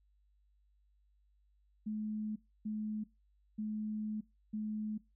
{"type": "tone bursts at uneven times", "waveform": "sine", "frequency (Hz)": 214.1, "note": "A3", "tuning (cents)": -47, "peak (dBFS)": -35, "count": 4, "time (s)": [[1.86, 2.36], [2.65, 3.04], [3.58, 4.21], [4.53, 4.98]], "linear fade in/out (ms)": 10, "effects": ["noise-tail reverb RT60 0.2 s tail -20 dB re dry", "added 50 Hz sine -68 dBFS peak until 5.15 s"]}